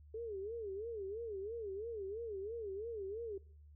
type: tone with vibrato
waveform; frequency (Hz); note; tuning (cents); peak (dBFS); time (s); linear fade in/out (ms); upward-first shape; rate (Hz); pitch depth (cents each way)
sine; 424.2; G#4; +37; -40; 0.14-3.38; 5; sine; 3; 180
effects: noise-tail reverb RT60 0.6 s tail -24 dB re dry + added 74 Hz sine -56 dBFS peak until 3.75 s